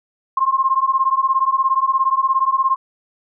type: beating tone pair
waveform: sine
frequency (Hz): 1056 / 1073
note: C6 / C6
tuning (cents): +16 / +43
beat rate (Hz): 17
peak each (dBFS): -17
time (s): 0.37-2.76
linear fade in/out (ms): 5
effects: none